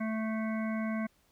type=harmonic tone; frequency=220 Hz; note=A3; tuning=in tune; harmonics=1 / 3 / 5 / 7 / 9 / 10; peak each=-31 / -40 / -44 / -45 / -47 / -47 dBFS; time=0-1.07 s; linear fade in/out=10 ms; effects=pink hiss -69 dBFS RMS until 1.31 s